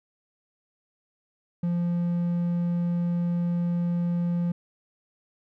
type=tone; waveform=triangle; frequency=173.3 Hz; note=F3; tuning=13 cents flat; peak=-21 dBFS; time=1.63-4.52 s; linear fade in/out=5 ms; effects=none